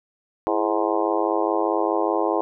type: harmonic tone with a mistuned harmonic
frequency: 104.9 Hz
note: G#2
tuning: 18 cents sharp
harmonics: 3 / 4 / 5 / 6 / 7 / 8 / 9 / 10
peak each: -25 / -26 / -27 / -28 / -28 / -29 / -30 / -30 dBFS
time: 0.47-2.41 s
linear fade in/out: 0 ms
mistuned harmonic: 3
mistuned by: +96 cents
effects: none